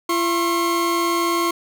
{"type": "tone pair together", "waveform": "40% pulse", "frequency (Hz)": [339.5, 1078], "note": ["F4", "C#6"], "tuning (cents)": [-49, -49], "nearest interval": "octave + minor sixth", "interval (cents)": 2000, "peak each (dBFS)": -20, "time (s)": [0.09, 1.51], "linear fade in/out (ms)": 5, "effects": []}